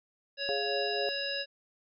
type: harmonic tone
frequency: 558 Hz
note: C#5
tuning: 11 cents sharp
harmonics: 1 / 3 / 5 / 7 / 9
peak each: -38 / -38 / -38 / -38 / -38 dBFS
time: 0.37-1.46 s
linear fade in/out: 50 ms
type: chord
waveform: sine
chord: Db major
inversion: second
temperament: equal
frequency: 415.3 / 554.4 / 698.5 Hz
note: Ab4 / Db5 / F5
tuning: 0 / 0 / 0 cents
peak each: -34 / -38 / -36 dBFS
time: 0.49-1.09 s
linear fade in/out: 0 ms
effects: none